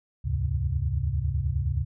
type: tone cluster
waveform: sine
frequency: 71.1 / 80.8 / 99.7 / 132.2 Hz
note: C#2 / E2 / G2 / C3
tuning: +45 / -34 / +30 / +18 cents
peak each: -28 / -30 / -30 / -30 dBFS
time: 0.24-1.85 s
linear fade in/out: 20 ms
effects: none